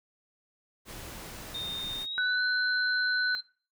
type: noise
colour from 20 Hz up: pink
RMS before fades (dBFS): -43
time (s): 0.85-2.07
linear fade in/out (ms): 50
type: tone with pitch glide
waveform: sine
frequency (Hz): 3660 to 4108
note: A#7 to C8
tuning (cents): -32 to -33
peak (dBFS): -33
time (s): 1.54-3.41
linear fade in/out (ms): 10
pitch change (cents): +199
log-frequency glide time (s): 1.98-2.42
type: tone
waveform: sine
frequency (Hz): 1495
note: F#6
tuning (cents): +17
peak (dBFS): -25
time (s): 2.18-3.35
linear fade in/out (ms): 0
effects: noise-tail reverb RT60 0.4 s tail -21 dB re dry